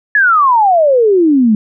sine exponential sweep, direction down, 1739 to 206.5 Hz, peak -6 dBFS, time 0.15-1.55 s, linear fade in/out 2 ms, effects none

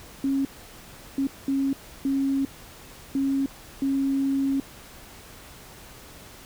sine tone bursts at uneven times, 272.8 Hz, C#4, 28 cents flat, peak -21 dBFS, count 6, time 0.24-0.45 / 1.18-1.27 / 1.48-1.73 / 2.05-2.45 / 3.15-3.46 / 3.82-4.6 s, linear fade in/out 2 ms, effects pink hiss -46 dBFS RMS until 6.45 s

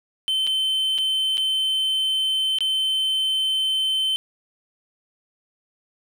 triangle tone with dropouts, 3080 Hz, G7, 31 cents flat, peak -18 dBFS, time 0.28-4.16 s, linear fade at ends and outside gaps 0 ms, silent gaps 0.468-0.473 / 0.98-0.985 / 1.372-1.379 / 2.586-2.606 s, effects 10-bit

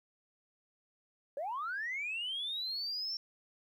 sine linear sweep, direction up, 530 to 5470 Hz, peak -34 dBFS, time 1.37-3.17 s, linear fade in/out 2 ms, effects tanh soft clip ceiling -31 dBFS + 12-bit

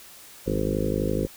harmonic tone with a mistuned harmonic, 51.91 Hz, G#1, in tune, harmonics 1 / 2 / 3 / 4 / 5 / 6 / 7 / 8 / 9 / 10, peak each -32 / -32 / -32 / -32 / -32 / -32 / -32 / -32 / -32 / -32 dBFS, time 0.46-1.27 s, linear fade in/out 10 ms, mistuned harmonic 3, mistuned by +67 cents, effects white hiss -47 dBFS RMS until 1.36 s

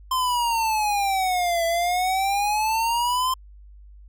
square exponential two-way sweep, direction down then up, 1043 to 666 to 1043 Hz, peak -21 dBFS, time 0.11-3.34 s, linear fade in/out 5 ms, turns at 1.65 s, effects added 50 Hz sine -43 dBFS peak until 4.08 s

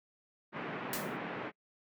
pink band-pass noise, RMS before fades -40 dBFS, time 0.52-1.52 s, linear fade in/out 50 ms, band 160 to 2400 Hz, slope 24 dB/octave
white noise with exponential decay, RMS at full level -34 dBFS, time 0.93-1.17 s, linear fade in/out 2 ms, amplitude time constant 52 ms
effects noise-tail reverb RT60 0.1 s tail -26 dB re dry

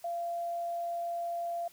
sine tone, 687 Hz, F5, 29 cents flat, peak -32 dBFS, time 0.04-1.68 s, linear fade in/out 5 ms, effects white hiss -59 dBFS RMS until 1.72 s

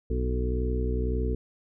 harmonic tone with a mistuned harmonic, 61.8 Hz, B1, 2 cents sharp, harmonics 1 / 2 / 3 / 4 / 5 / 6 / 7, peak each -26 / -35 / -41 / -35 / -42 / -36 / -34 dBFS, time 0.1-1.35 s, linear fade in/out 5 ms, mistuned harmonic 7, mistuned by +38 cents, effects none

